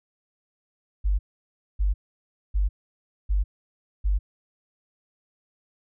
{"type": "tone bursts", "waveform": "sine", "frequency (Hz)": 49.29, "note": "G1", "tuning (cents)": 10, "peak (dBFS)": -19, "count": 5, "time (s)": [1.04, 4.19], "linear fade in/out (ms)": 20, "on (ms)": 150, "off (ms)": 600, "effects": []}